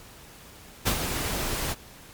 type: noise with ADSR envelope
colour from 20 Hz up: pink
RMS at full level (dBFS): -22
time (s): 0.85-1.75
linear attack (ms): 22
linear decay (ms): 75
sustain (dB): -7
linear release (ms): 32
effects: pink hiss -48 dBFS RMS until 2.13 s + MP3 96 kbps